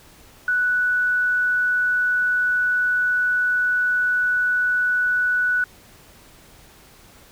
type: tone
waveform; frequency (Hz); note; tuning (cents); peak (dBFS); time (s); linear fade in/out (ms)
sine; 1480; F#6; 0; -17; 0.48-5.64; 2
effects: pink hiss -49 dBFS RMS until 7.31 s